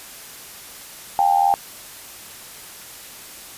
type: tone with amplitude modulation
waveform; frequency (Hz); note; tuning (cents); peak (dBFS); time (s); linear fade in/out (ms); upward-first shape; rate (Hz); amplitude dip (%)
sine; 797; G5; +28; -10; 1.19-1.54; 0; sine; 83.8; 80
effects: white hiss -39 dBFS RMS until 3.57 s + resampled to 32000 Hz